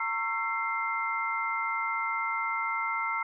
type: tone cluster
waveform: sine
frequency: 913 / 1099 / 1342 / 2097 Hz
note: A#5 / C#6 / E6 / C7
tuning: -36 / -15 / +31 / +3 cents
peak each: -34 / -38 / -32 / -32 dBFS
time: 0-3.23 s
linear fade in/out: 5 ms
effects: none